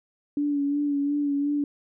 sine tone with vibrato, 286.9 Hz, D4, 40 cents flat, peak -22 dBFS, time 0.37-1.64 s, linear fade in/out 2 ms, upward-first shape sine, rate 2.8 Hz, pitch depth 30 cents each way, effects none

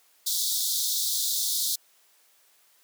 pink high-pass noise, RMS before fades -27 dBFS, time 0.26-1.76 s, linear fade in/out 10 ms, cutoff 3500 Hz, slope 96 dB/octave, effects white hiss -62 dBFS RMS until 2.83 s + high-pass 400 Hz 12 dB/octave

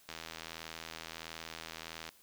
click train, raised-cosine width 0.2 ms, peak -25 dBFS, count 164, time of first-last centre 0.09-2.09 s, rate 81.5 Hz, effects white hiss -63 dBFS RMS until 2.22 s

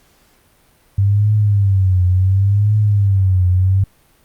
sine tone with vibrato, 98 Hz, G2, in tune, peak -10 dBFS, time 0.98-3.84 s, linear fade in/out 5 ms, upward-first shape triangle, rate 0.7 Hz, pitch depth 150 cents each way, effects pink hiss -54 dBFS RMS until 4.24 s + Opus 48 kbps

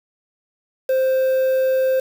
triangle tone with quantisation, 523.3 Hz, C5, in tune, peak -13 dBFS, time 0.89-2 s, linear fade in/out 5 ms, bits 6, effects none

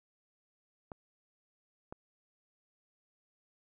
clicks, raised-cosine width 1 ms, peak -29 dBFS, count 2, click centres 0.918 / 1.925 s, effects none

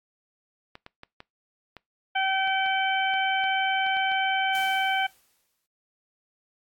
clicks, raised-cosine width 0.3 ms, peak -26 dBFS, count 12, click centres 0.754 / 0.864 / 1.034 / 1.204 / 1.767 / 2.475 / 2.662 / 3.139 / 3.44 / 3.865 / 3.969 / 4.117 s
harmonic tone, 769 Hz, G5, 33 cents flat, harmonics 1 / 2 / 3 / 4, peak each -25 / -28 / -30 / -31 dBFS, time 2.15-5.07 s, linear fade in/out 10 ms
white noise with exponential decay, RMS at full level -40 dBFS, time 4.55-5.66 s, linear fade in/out 0 ms, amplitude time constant 240 ms
effects noise-tail reverb RT60 0.2 s tail -23 dB re dry + AAC 64 kbps

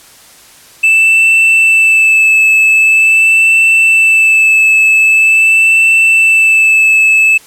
triangle tone with vibrato, 2637 Hz, E7, in tune, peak -3 dBFS, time 0.83-7.38 s, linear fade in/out 10 ms, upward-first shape sine, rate 0.44 Hz, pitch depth 18 cents each way, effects white hiss -39 dBFS RMS until 7.46 s + low-pass 12000 Hz 12 dB/octave

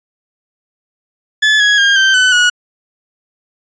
30% pulse tone with pitch steps, 1724 / 1667.2 / 1612.3 / 1559.2 / 1507.8 / 1458.1 Hz, A6 / G#6 / G6 / G6 / F#6 / F#6, -36 / +6 / +48 / -10 / +32 / -26 cents, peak -5 dBFS, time 1.42-2.5 s, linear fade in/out 10 ms, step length 180 ms, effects resampled to 16000 Hz

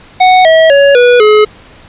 square tone with pitch steps, 740 / 644.2 / 560.8 / 488.2 / 425 Hz, F#5 / E5 / C#5 / B4 / G#4, 0 / -40 / +20 / -20 / +40 cents, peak -3 dBFS, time 0.2-1.45 s, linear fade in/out 10 ms, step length 250 ms, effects pink hiss -37 dBFS RMS until 1.88 s + resampled to 8000 Hz

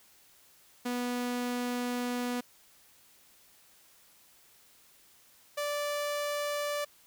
sawtooth tone pair in turn, 245.1 / 584.5 Hz, B3 / D5, -13 / -8 cents, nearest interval octave + minor third, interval 1505 cents, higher second, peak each -27 dBFS, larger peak neither, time 0.85-2.41 / 5.57-6.85 s, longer first, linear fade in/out 10 ms, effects white hiss -61 dBFS RMS until 7.06 s

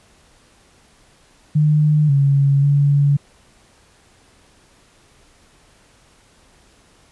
sine tone with pitch steps, 151.2 / 139.5 / 142.5 Hz, D#3 / C#3 / C#3, -49 / +11 / +48 cents, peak -11 dBFS, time 1.55-3.17 s, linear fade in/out 10 ms, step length 540 ms, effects pink hiss -53 dBFS RMS until 7.11 s + resampled to 24000 Hz

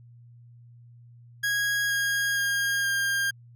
40% pulse tone with pitch steps, 1648 / 1633.8 / 1619.7 / 1605.7 Hz, G#6 / G#6 / G#6 / G6, -14 / -29 / -44 / +41 cents, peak -23 dBFS, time 1.43-3.31 s, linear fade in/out 10 ms, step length 470 ms, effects added 119 Hz sine -48 dBFS peak until 3.55 s

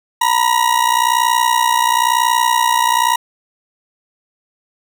40% pulse ring-modulated tone, 955 Hz, A#5, 42 cents sharp, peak -8 dBFS, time 0.21-3.16 s, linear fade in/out 5 ms, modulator 30.5 Hz, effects none

